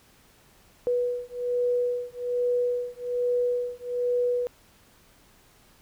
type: beating tone pair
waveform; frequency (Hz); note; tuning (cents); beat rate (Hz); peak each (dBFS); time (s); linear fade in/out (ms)
sine; 488.9 / 490.1; B4 / B4; -18 / -13; 1.2; -27; 0.87-4.47; 0
effects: pink hiss -58 dBFS RMS until 5.81 s